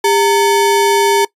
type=ring-modulated tone; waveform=square; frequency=659.3 Hz; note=E5; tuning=in tune; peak=-7 dBFS; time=0.04-1.25 s; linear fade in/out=5 ms; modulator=258 Hz; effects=noise-tail reverb RT60 0.1 s tail -21 dB re dry + resampled to 32000 Hz